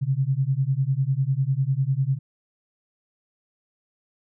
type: beating tone pair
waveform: sine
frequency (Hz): 130 / 140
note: C3 / C#3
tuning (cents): -11 / +18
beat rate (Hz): 10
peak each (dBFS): -23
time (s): 0.01-2.19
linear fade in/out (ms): 20
effects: none